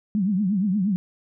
sine tone with vibrato, 196.8 Hz, G3, 7 cents sharp, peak -19 dBFS, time 0.15-0.96 s, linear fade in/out 0 ms, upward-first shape triangle, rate 8.5 Hz, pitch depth 200 cents each way, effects none

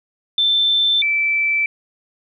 sine tone pair in turn, 3546 / 2324 Hz, A7 / D7, +13 / -19 cents, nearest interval perfect fifth, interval 732 cents, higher first, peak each -13 / -15 dBFS, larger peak first, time 0.38-1.02 / 1.02-1.66 s, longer neither, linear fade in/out 2 ms, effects none

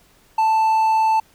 triangle tone, 882 Hz, A5, 4 cents sharp, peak -12 dBFS, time 0.38-1.2 s, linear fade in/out 5 ms, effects pink hiss -55 dBFS RMS until 1.34 s

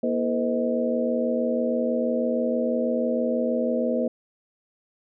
sine tone cluster, 238.7 / 328.2 / 443.8 / 510 / 630 Hz, A#3 / E4 / A4 / C5 / D#5, +41 / -8 / +15 / -44 / +21 cents, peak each -25 / -34 / -31 / -26 / -29 dBFS, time 0.03-4.08 s, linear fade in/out 5 ms, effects none

